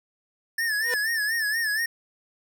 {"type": "tone with vibrato", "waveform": "square", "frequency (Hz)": 1763, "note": "A6", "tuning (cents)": 3, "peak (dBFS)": -24, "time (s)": [0.58, 1.86], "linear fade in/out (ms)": 5, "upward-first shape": "sine", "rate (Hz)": 4.2, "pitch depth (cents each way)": 97}
{"type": "tone with exponential growth", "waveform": "sawtooth", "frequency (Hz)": 490, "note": "B4", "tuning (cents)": -14, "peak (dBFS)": -21, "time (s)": [0.78, 0.94], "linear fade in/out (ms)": 1, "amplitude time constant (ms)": 33}
{"effects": []}